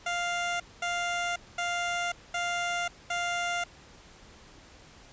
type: tone bursts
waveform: 15% pulse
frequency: 698.5 Hz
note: F5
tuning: in tune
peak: -22 dBFS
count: 5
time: 0.06-3.64 s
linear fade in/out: 5 ms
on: 540 ms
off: 220 ms
effects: pink hiss -53 dBFS RMS until 5.12 s + resampled to 16000 Hz